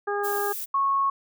harmonic tone, 407.7 Hz, G#4, 32 cents flat, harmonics 1 / 2 / 3 / 4, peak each -27 / -30 / -32 / -33 dBFS, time 0.07-0.53 s, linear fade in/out 10 ms
violet noise, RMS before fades -33 dBFS, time 0.23-0.66 s, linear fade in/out 20 ms
sine tone, 1099 Hz, C#6, 15 cents flat, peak -20 dBFS, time 0.74-1.1 s, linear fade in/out 5 ms
effects none

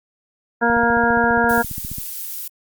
harmonic tone, 234.8 Hz, A#3, 13 cents sharp, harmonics 1 / 2 / 3 / 4 / 6 / 7, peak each -21 / -21 / -21 / -21 / -21 / -21 dBFS, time 0.61-1.63 s, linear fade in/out 20 ms
click train, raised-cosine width 5 ms, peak -19 dBFS, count 20, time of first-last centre 0.7-1.984 s, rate 14.8 Hz
violet noise, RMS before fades -29 dBFS, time 1.49-2.48 s, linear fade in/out 5 ms
effects Opus 48 kbps

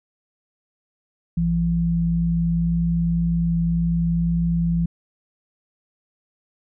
sine tone pair together, 56.79 / 168.5 Hz, A#1 / E3, -45 / +38 cents, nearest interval octave + perfect fifth, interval 1883 cents, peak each -26 / -18 dBFS, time 1.37-4.86 s, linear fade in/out 5 ms, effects none

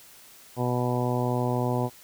harmonic tone, 123.47 Hz, B2, in tune, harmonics 1 / 2 / 3 / 4 / 5 / 6 / 7 / 8, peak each -27 / -30 / -32 / -33 / -34 / -35 / -35 / -36 dBFS, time 0.56-1.9 s, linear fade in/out 50 ms, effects white hiss -51 dBFS RMS until 2.03 s

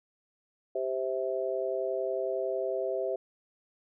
sine chord, C major, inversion second, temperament just, 392.4 / 523.3 / 654.1 Hz, G4 / C5 / E5, +2 / 0 / -14 cents, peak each -33 dBFS, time 0.75-3.16 s, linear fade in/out 5 ms, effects none

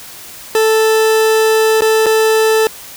40% pulse tone with dropouts, 440 Hz, A4, in tune, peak -8 dBFS, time 0.55-2.67 s, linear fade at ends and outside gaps 1 ms, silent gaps 1.808-1.82 / 2.06-2.065 s, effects white hiss -33 dBFS RMS until 2.96 s

